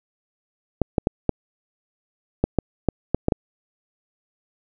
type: clicks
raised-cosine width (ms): 2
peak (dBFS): -4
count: 10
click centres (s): 0.817 / 0.982 / 1.071 / 1.293 / 2.44 / 2.587 / 2.887 / 3.146 / 3.284 / 3.322
effects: none